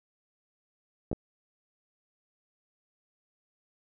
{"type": "clicks", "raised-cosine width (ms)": 2, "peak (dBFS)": -19, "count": 2, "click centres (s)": [1.115, 1.13], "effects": []}